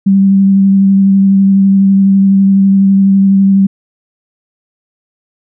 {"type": "tone with vibrato", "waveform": "sine", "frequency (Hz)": 195.1, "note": "G3", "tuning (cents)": -8, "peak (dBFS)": -4, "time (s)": [0.06, 3.67], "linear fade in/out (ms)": 10, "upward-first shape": "sine", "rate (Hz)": 12, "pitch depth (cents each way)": 14, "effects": []}